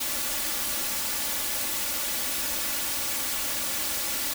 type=noise with comb filter; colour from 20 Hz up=white; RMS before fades=-29 dBFS; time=0-4.34 s; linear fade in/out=10 ms; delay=3.5 ms; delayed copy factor=+0.65; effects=none